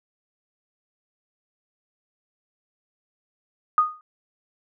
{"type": "tone with exponential decay", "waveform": "sine", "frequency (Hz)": 1236, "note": "D#6", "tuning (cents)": -12, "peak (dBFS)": -11, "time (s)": [3.78, 4.01], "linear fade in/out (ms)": 1, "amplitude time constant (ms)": 48, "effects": []}